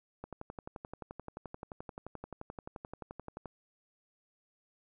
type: click train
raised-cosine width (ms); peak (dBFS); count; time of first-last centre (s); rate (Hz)
1; -28; 38; 0.24-3.457; 11.5
effects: none